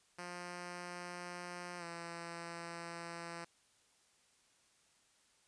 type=tone with pitch glide; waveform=5% pulse; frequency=176.7 to 169.5 Hz; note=F3 to E3; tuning=+21 to +49 cents; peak=-33 dBFS; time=0.18-3.45 s; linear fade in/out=10 ms; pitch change=-72 cents; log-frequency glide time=1.78-1.84 s; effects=white hiss -71 dBFS RMS until 5.47 s + resampled to 22050 Hz